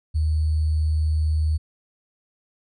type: tone with sample-and-hold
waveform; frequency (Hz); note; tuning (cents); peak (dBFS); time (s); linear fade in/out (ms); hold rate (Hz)
sine; 77.78; D#2; 0; -18; 0.14-1.58; 20; 4410
effects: resampled to 24000 Hz